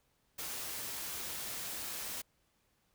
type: noise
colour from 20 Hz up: white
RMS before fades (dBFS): -41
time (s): 0.38-2.22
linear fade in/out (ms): 10
effects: pink hiss -75 dBFS RMS until 2.94 s